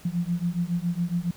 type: beating tone pair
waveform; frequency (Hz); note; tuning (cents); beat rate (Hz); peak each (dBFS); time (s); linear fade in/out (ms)
sine; 170 / 177.2; F3 / F3; -46 / +25; 7.2; -27; 0.05-1.31; 5
effects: pink hiss -50 dBFS RMS until 1.36 s